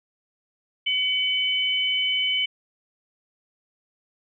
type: tone pair together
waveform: sine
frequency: 2264 / 3020 Hz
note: C#7 / F#7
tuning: +36 / +35 cents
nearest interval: perfect fourth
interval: 499 cents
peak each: -26 / -22 dBFS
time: 0.86-2.46 s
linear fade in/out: 10 ms
effects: none